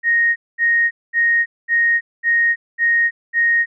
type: tone bursts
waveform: sine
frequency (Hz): 1864.7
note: A#6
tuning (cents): 0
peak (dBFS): -12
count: 7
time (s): 0.03-3.66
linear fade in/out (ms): 50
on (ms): 330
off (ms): 220
effects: none